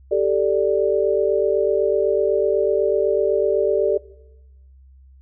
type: chord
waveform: sine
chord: G suspended second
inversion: none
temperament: equal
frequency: 392 / 440 / 587.3 Hz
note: G4 / A4 / D5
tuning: 0 / 0 / 0 cents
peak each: -20 dBFS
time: 0.11-3.98 s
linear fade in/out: 10 ms
effects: noise-tail reverb RT60 0.9 s tail -19 dB re dry + added 66 Hz sine -45 dBFS peak until 5.21 s